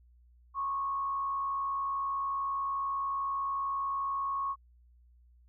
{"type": "tone with frequency modulation", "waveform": "sine", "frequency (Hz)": 1100, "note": "C#6", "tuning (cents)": -14, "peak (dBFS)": -30, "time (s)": [0.54, 4.56], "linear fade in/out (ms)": 50, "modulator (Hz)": 71.2, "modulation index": 0.41, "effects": ["added 60 Hz sine -58 dBFS peak until 5.48 s"]}